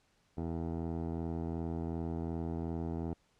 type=tone with low-pass filter; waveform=15% pulse; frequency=82.7 Hz; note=E2; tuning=6 cents sharp; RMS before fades=-37 dBFS; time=0.37-3.14 s; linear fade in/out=10 ms; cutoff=590 Hz; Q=1.6; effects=pink hiss -72 dBFS RMS until 3.39 s + low-pass 8000 Hz 12 dB/octave